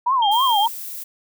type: tone with vibrato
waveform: sine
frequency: 932 Hz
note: A#5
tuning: 1 cent flat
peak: -15 dBFS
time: 0.06-0.68 s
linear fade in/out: 10 ms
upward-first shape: triangle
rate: 3.3 Hz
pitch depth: 300 cents each way
type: tone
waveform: sine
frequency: 3200 Hz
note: G7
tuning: 35 cents sharp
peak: -21 dBFS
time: 0.22-0.66 s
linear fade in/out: 5 ms
type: noise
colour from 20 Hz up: violet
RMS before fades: -32 dBFS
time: 0.31-1.04 s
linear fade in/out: 10 ms
effects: none